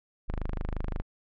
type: tone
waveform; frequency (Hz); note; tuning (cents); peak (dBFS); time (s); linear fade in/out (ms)
sawtooth; 25.71; G#0; -17; -26; 0.28-1.02; 0
effects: low-pass 2000 Hz 12 dB/octave